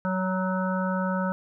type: harmonic tone with a mistuned harmonic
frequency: 186.7 Hz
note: F#3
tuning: 16 cents sharp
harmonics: 1 / 3 / 5 / 7 / 8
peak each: -26 / -31 / -33 / -34 / -35 dBFS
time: 0.05-1.32 s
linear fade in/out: 0 ms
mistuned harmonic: 7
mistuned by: -17 cents
effects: none